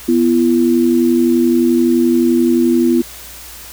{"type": "tone pair together", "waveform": "sine", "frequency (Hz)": [246.9, 338.5], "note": ["B3", "E4"], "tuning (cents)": [0, 46], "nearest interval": "perfect fourth", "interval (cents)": 546, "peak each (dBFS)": [-12, -12], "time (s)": [0.08, 3.02], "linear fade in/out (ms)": 10, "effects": ["added 60 Hz sine -41 dBFS peak until 3.72 s", "white hiss -34 dBFS RMS until 3.72 s"]}